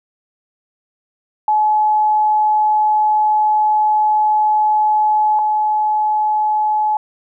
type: tone pair in turn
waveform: sine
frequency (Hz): 853 / 853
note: G#5 / G#5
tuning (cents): +46 / +46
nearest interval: unison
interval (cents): 0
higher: neither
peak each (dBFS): -11 / -13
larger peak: first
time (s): 1.48-5.39 / 5.39-6.97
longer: first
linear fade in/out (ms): 2
effects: none